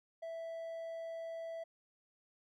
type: tone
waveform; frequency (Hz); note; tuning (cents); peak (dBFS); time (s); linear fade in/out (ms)
triangle; 659.3; E5; 0; -39; 0.22-1.64; 10
effects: none